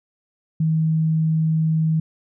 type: tone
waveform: sine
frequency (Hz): 159.2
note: D#3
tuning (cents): +40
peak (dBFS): -16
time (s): 0.6-2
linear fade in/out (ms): 5
effects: none